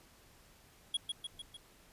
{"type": "tone with echo", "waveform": "square", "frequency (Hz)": 3326, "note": "G#7", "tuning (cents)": 2, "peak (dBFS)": -31, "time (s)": [0.94, 0.97], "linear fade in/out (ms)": 5, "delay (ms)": 150, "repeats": 4, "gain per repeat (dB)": -4, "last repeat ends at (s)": 1.57, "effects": ["pink hiss -62 dBFS RMS until 1.92 s", "resampled to 32000 Hz"]}